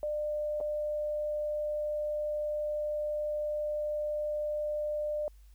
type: tone with dropouts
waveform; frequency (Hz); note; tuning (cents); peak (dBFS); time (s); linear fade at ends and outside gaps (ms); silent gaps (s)
sine; 599; D5; +34; -30; 0.03-5.28; 1; 0.603-0.61
effects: added 50 Hz sine -52 dBFS peak until 5.54 s + white hiss -70 dBFS RMS until 5.54 s

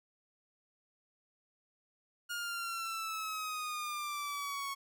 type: exponential sweep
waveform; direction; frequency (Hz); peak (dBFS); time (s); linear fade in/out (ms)
sawtooth; down; 1428 to 1102; -33; 2.29-4.75; 20
effects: none

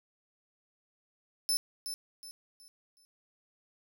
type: tone with echo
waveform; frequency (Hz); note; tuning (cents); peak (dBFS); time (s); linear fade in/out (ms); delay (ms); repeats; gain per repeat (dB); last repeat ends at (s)
25% pulse; 5274; E8; 0; -22; 1.49-1.57; 0; 370; 4; -9; 3.05
effects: none

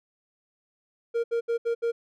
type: tone bursts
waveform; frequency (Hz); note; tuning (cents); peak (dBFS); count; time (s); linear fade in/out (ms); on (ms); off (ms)
triangle; 466.2; A#4; 0; -21; 5; 1.14-1.92; 20; 100; 70
effects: none

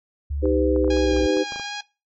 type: exponential sweep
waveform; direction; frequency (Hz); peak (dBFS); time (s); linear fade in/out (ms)
sine; down; 72.2 to 61.3; -23; 0.3-1.27; 10
type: chord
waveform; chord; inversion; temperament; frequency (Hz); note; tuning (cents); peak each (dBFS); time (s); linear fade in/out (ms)
sine; Eb augmented; none; equal with one note detuned; 311.1 / 392 / 506.3; Eb4 / G4 / B4; 0 / 0 / +43; -22; 0.42-1.44; 20
type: clicks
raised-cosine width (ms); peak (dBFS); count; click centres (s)
1; -22; 10; 0.456 / 0.762 / 0.845 / 0.879 / 0.969 / 1.166 / 1.37 / 1.522 / 1.56 / 1.597
type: tone with vibrato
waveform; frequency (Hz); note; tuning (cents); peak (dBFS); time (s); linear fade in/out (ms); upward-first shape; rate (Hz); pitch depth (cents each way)
10% pulse; 818; G#5; -26; -20; 0.9-1.81; 5; sine; 2.6; 13
effects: noise-tail reverb RT60 0.3 s tail -22 dB re dry + MP3 32 kbps

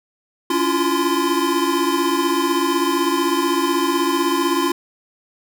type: tone cluster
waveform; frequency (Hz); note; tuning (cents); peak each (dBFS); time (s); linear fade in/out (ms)
square; 282.3 / 334.9 / 350.8 / 1033; C#4 / E4 / F4 / C6; +32 / +27 / +8 / -22; -23; 0.5-4.72; 5
effects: none

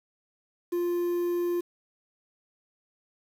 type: tone with quantisation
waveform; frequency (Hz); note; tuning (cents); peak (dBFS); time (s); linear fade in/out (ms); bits
triangle; 349.2; F4; 0; -23; 0.72-1.61; 10; 8
effects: none

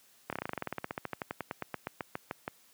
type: slowing click train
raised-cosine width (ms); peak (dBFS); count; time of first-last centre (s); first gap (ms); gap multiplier
0.5; -19; 29; 0.3-2.479; 27; 1.07
effects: white hiss -63 dBFS RMS until 2.73 s + high-pass 100 Hz 12 dB/octave

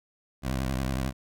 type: tone with vibrato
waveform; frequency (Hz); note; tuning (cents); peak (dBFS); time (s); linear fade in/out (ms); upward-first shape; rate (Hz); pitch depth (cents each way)
15% pulse; 65.4; C2; 0; -21; 0.42-1.13; 50; sine; 11; 97
effects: none

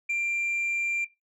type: tone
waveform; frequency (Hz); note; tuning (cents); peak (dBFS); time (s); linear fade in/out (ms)
sine; 2373; D7; +17; -22; 0.09-1.05; 10
effects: noise-tail reverb RT60 0.2 s tail -18 dB re dry + tanh soft clip ceiling -24 dBFS

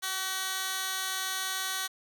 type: tone with high-pass filter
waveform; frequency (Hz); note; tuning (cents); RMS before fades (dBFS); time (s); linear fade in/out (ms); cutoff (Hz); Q
15% pulse; 379; F#4; +42; -33; 0.02-1.88; 20; 2000; 0.67
effects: none

